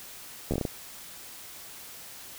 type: slowing click train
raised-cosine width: 2 ms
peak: -15 dBFS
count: 7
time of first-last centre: 0.51-0.652 s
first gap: 12 ms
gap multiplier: 1.27
effects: white hiss -45 dBFS RMS until 2.38 s